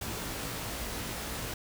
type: noise with comb filter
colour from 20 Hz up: pink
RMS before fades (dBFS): -37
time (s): 0.01-1.54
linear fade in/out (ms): 5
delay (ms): 18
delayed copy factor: +0.65
effects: none